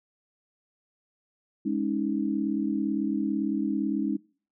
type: chord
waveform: sine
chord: Ab suspended fourth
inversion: none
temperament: equal with one note detuned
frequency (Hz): 207.7 / 277.2 / 315.1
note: Ab3 / Db4 / Eb4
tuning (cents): 0 / 0 / +22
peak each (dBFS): -29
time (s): 1.65-4.17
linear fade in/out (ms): 10
effects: noise-tail reverb RT60 0.4 s tail -22 dB re dry